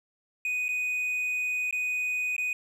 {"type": "tone with dropouts", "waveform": "triangle", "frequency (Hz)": 2489, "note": "D#7", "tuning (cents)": 0, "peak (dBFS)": -25, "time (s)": [0.45, 2.53], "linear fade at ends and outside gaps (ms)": 2, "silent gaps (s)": [[0.683, 0.689], [1.71, 1.726], [2.365, 2.38]], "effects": []}